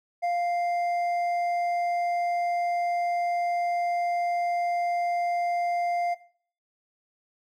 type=tone with hard clipping; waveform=triangle; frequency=698.5 Hz; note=F5; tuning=in tune; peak=-25 dBFS; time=0.22-6.15 s; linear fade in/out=20 ms; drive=8 dB; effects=noise-tail reverb RT60 0.5 s tail -17 dB re dry